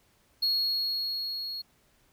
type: tone with level ramp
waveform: triangle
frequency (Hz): 4315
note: C#8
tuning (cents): -47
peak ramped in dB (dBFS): -22 to -33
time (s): 0.42-1.62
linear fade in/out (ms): 10
effects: pink hiss -66 dBFS RMS until 2.12 s